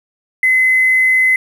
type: tone with hard clipping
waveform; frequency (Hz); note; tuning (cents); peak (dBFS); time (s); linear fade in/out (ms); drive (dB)
triangle; 2039; C7; -45; -9; 0.43-1.36; 2; 3
effects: none